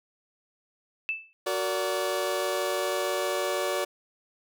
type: tone with exponential decay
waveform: sine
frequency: 2637 Hz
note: E7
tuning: in tune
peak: -23 dBFS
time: 1.09-1.33 s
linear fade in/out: 0 ms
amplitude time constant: 51 ms
type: chord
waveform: sawtooth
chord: Gb augmented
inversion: none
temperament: just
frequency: 370 / 462.5 / 578.1 Hz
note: Gb4 / Bb4 / D5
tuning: 0 / -14 / -27 cents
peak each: -27 / -30 / -25 dBFS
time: 1.46-3.85 s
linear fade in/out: 10 ms
effects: none